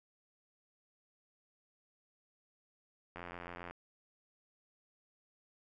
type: click train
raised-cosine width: 0.5 ms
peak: -30 dBFS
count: 49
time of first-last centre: 3.16-3.71 s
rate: 87.3 Hz
effects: none